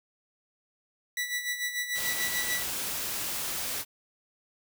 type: tone with tremolo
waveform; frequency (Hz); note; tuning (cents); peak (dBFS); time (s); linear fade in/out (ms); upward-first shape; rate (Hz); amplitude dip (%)
sawtooth; 1961; B6; -13; -24; 1.17-2.63; 2; sine; 6.8; 65
type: noise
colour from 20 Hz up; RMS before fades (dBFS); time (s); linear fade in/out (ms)
white; -33; 1.94-3.85; 50
effects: none